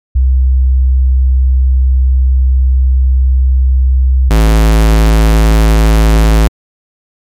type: tone pair in turn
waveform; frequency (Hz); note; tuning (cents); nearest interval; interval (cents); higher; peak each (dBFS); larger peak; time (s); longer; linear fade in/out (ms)
sine / square; 64.6 / 54.32; C2 / A1; -21 / -22; minor third; 301; first; -5; neither; 0.15-4.3 / 4.3-6.48; first; 10
effects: MP3 96 kbps